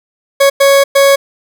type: tone bursts at uneven times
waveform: 40% pulse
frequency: 554.4 Hz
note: C#5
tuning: in tune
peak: -4 dBFS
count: 3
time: 0.4-0.5 / 0.6-0.84 / 0.95-1.16 s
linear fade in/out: 10 ms
effects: none

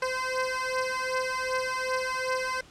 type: beating tone pair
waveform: 15% pulse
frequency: 514 / 516.6 Hz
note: C5 / C5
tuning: -31 / -22 cents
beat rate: 2.6 Hz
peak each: -24 dBFS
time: 0.02-2.61 s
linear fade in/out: 5 ms
effects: pink hiss -53 dBFS RMS until 2.7 s + low-pass 7000 Hz 12 dB/octave

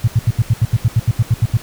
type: tone bursts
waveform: sine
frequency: 113.6 Hz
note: A#2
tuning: 44 cents flat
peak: -8 dBFS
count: 14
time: 0.04-1.572 s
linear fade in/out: 5 ms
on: 37 ms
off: 78 ms
effects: pink hiss -36 dBFS RMS until 1.62 s

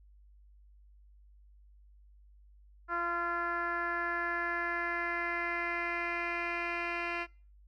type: tone with low-pass filter sweep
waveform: 10% pulse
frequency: 344.1 Hz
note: F4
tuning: 26 cents flat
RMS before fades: -34 dBFS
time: 2.88-7.27 s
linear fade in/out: 50 ms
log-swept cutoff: 1400 to 2700 Hz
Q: 3.9
effects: noise-tail reverb RT60 0.4 s tail -25 dB re dry + added 50 Hz sine -56 dBFS peak until 7.67 s

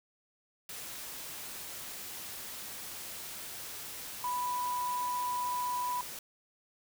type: tone in noise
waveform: sine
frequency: 987.8 Hz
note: B5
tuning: in tune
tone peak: -31 dBFS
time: 4.24-6.01 s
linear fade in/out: 2 ms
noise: white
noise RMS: -43 dBFS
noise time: 0.69-6.19 s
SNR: +9 dB
effects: none

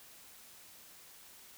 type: silence
effects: white hiss -56 dBFS RMS until 1.57 s

